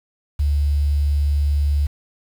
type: tone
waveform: sine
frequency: 72.4 Hz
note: D2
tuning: 24 cents flat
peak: -15 dBFS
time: 0.39-1.87 s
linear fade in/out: 10 ms
effects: 7-bit